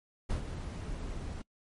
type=noise with ADSR envelope; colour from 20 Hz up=brown; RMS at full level=-31 dBFS; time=0.29-1.42 s; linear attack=16 ms; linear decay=110 ms; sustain=-8 dB; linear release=6 ms; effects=noise-tail reverb RT60 0.1 s tail -26 dB re dry + MP3 48 kbps